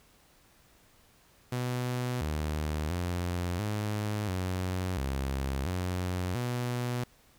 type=tone with pitch steps; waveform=sawtooth; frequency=124.2 / 76.4 / 88.3 / 105.1 / 92.2 / 67.5 / 90.8 / 122.5 Hz; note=B2 / D#2 / F2 / G#2 / F#2 / C#2 / F#2 / B2; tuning=+10 / -31 / +20 / +21 / -6 / -45 / -32 / -14 cents; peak=-26 dBFS; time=1.52-7.04 s; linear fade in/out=5 ms; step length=690 ms; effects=pink hiss -62 dBFS RMS until 7.38 s